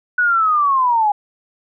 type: linear sweep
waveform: sine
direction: down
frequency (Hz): 1484 to 810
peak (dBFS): -12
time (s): 0.18-1.12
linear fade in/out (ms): 5
effects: none